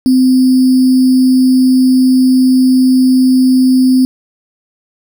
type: tone with sample-and-hold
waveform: sine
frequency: 257.4 Hz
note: C4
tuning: 28 cents flat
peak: -5 dBFS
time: 0.06-4.05 s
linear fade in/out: 0 ms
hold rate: 4900 Hz
effects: none